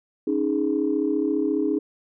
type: chord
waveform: sine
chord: C# suspended second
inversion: none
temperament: just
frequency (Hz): 277.2 / 311.8 / 415.8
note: C#4 / D#4 / G#4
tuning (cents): 0 / +4 / +2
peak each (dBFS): -25 / -23 / -25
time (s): 0.27-1.79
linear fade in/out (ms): 5
effects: tanh soft clip ceiling -11 dBFS